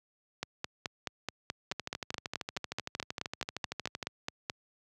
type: two click trains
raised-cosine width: 0.2 ms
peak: -18 / -16 dBFS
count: 31 / 20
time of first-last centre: 1.72-4.028 / 0.43-4.499 s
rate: 13 / 4.67 Hz
effects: high-pass 80 Hz 12 dB/octave